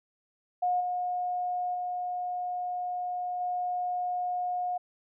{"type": "tone with level steps", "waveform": "sine", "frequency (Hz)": 720, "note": "F#5", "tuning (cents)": -47, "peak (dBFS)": [-24, -28, -30, -28], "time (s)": [0.62, 4.78], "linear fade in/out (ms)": 10, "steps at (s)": [0.8, 1.74, 3.4], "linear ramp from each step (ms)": 10, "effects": []}